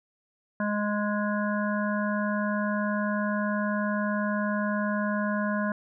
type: harmonic tone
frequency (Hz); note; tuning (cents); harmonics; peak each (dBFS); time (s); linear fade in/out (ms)
207.7; G#3; 0; 1 / 3 / 5 / 7 / 8; -27 / -32 / -34 / -35 / -36; 0.6-5.72; 2
effects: none